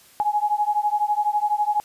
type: beating tone pair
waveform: sine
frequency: 830.6 / 842.6 Hz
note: G#5 / G#5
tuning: 0 / +25 cents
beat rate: 12 Hz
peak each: -22 dBFS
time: 0.2-1.8 s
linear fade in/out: 0 ms
effects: white hiss -52 dBFS RMS until 1.84 s + resampled to 32000 Hz